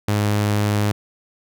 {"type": "tone", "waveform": "sawtooth", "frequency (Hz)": 104, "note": "G#2", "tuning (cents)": 3, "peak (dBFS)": -13, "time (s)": [0.08, 0.92], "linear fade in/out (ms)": 5, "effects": []}